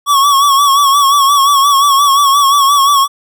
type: tone with vibrato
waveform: square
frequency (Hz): 1120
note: C#6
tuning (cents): +18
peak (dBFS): -7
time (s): 0.06-3.08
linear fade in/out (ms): 50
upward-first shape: sine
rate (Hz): 5.7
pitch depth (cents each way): 60
effects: none